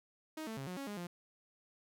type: tone with pitch steps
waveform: sawtooth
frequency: 313.5 / 222.1 / 135.8 / 181.3 / 276.2 / 205.9 / 174.8 Hz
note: D#4 / A3 / C#3 / F#3 / C#4 / G#3 / F3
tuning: +13 / +16 / -35 / -35 / -6 / -15 / +2 cents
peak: -37 dBFS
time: 0.37-1.07 s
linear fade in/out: 5 ms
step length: 100 ms
effects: none